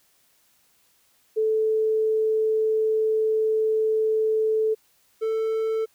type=tone pair in turn; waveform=sine / triangle; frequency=437.4 / 443 Hz; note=A4 / A4; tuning=-10 / +12 cents; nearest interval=unison; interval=22 cents; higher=second; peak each=-19 / -20 dBFS; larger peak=first; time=1.36-4.75 / 5.21-5.86 s; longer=first; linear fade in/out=20 ms; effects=white hiss -63 dBFS RMS until 5.94 s